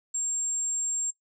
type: tone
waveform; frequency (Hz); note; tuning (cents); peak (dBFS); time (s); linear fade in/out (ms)
sine; 7450; A#8; -2; -26; 0.14-1.11; 10
effects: noise-tail reverb RT60 0.1 s tail -19 dB re dry